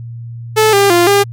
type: tone with pitch steps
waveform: sawtooth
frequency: 434.6 / 399.3 / 348 / 402.1 Hz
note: A4 / G4 / F4 / G4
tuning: -21 / +32 / -6 / +44 cents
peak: -3 dBFS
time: 0.56-1.24 s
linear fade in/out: 20 ms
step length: 170 ms
effects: added 117 Hz sine -24 dBFS peak until 1.32 s + MP3 96 kbps